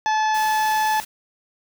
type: harmonic tone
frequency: 865 Hz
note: A5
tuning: 30 cents flat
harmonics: 1 / 2 / 3 / 4 / 5 / 6 / 7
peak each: -18 / -26 / -36 / -36 / -41 / -39 / -38 dBFS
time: 0.06-1 s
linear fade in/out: 0 ms
type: noise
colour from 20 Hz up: white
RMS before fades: -35 dBFS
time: 0.34-1.05 s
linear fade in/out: 10 ms
effects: none